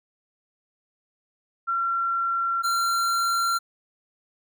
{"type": "tone pair in turn", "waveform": ["sine", "square"], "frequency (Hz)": [1365, 1370.4], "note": ["F6", "F6"], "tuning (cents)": [-40, -33], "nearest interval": "unison", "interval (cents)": 7, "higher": "second", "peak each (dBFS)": -22, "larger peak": "neither", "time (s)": [[1.67, 2.63], [2.63, 3.59]], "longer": "neither", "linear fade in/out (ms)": 20, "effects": []}